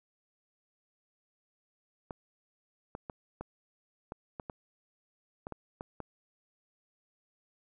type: clicks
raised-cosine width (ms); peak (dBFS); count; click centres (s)
1; -25; 11; 2.108 / 2.951 / 3.098 / 3.41 / 4.121 / 4.398 / 4.498 / 5.469 / 5.523 / 5.809 / 6.003
effects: none